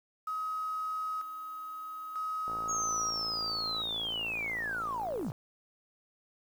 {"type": "tone with tremolo", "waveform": "sine", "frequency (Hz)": 1269, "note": "D#6", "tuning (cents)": 34, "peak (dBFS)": -32, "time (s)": [0.27, 3.82], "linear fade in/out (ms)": 5, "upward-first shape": "square", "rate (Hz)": 0.53, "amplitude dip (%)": 55}
{"type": "click train", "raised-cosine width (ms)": 1, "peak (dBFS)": -30, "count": 160, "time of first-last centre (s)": [2.48, 5.319], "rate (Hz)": 56}
{"type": "linear sweep", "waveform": "sine", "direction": "down", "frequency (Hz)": [6645, 84.8], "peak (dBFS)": -32, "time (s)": [2.68, 5.32], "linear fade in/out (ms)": 20}
{"effects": ["9-bit"]}